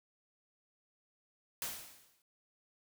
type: noise with exponential decay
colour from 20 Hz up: white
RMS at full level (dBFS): -37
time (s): 1.62-2.22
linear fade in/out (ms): 1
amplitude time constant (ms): 130
effects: none